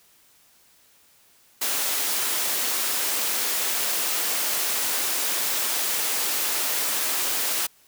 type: high-pass noise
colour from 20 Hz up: white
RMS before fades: -25 dBFS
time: 1.61-7.67 s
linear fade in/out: 10 ms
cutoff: 310 Hz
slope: 12 dB/octave
effects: white hiss -58 dBFS RMS until 7.87 s